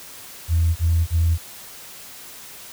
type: tone bursts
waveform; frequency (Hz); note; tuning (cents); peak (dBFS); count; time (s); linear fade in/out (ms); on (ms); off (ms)
sine; 83.2; E2; +17; -14; 3; 0.48-1.382; 50; 280; 31
effects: tanh soft clip ceiling -10 dBFS + white hiss -40 dBFS RMS until 2.72 s